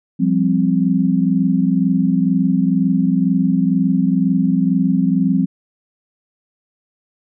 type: chord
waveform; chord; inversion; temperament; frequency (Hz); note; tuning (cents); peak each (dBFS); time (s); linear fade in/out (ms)
sine; F suspended second; none; equal with one note detuned; 174.61 / 196.68 / 261.6; F3 / G3 / C4; 0 / +6 / 0; -17; 0.19-5.46; 20
effects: none